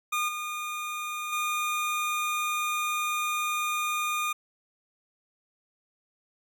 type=tone with level steps; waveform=25% pulse; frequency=1218 Hz; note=D#6; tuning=37 cents flat; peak=-22 / -28 / -23 dBFS; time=0.12-4.33 s; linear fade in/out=10 ms; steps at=0.28 / 1.32 s; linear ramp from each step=10 ms; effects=none